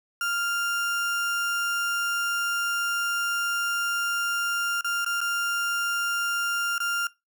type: tone with dropouts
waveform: 35% pulse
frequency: 1396.9 Hz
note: F6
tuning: in tune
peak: -23 dBFS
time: 0.21-7.07 s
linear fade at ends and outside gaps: 2 ms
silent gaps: 4.81-4.845 / 5.047-5.062 / 5.206-5.213 / 6.781-6.802 s
effects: noise-tail reverb RT60 0.2 s tail -20 dB re dry